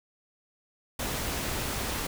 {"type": "noise", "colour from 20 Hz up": "pink", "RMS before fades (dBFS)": -32, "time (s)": [0.99, 2.07], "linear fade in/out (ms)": 5, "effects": []}